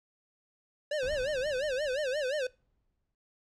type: tone with vibrato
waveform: square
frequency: 554.4 Hz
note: C#5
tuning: in tune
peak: -30 dBFS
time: 0.91-2.47 s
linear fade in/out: 5 ms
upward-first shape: sine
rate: 5.7 Hz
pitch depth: 180 cents each way
type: noise with exponential decay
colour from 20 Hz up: brown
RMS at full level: -42 dBFS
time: 1.03-3.15 s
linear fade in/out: 0 ms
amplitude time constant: 460 ms
effects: noise-tail reverb RT60 0.3 s tail -22 dB re dry + low-pass 6000 Hz 12 dB/octave